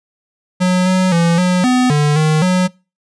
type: tone with pitch steps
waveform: square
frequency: 182.5 / 185.5 / 169.1 / 181.3 / 251.9 / 147.9 / 155.2 / 183.1 Hz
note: F#3 / F#3 / E3 / F#3 / B3 / D3 / D#3 / F#3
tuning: -24 / +5 / +44 / -35 / +34 / +13 / -4 / -18 cents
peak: -11 dBFS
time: 0.6-2.68 s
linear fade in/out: 20 ms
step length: 260 ms
effects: noise-tail reverb RT60 0.3 s tail -24 dB re dry + resampled to 22050 Hz